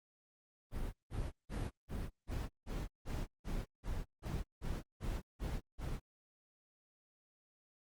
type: noise bursts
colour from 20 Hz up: brown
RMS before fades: -39 dBFS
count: 14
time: 0.71-6 s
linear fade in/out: 50 ms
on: 220 ms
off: 170 ms
effects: Opus 32 kbps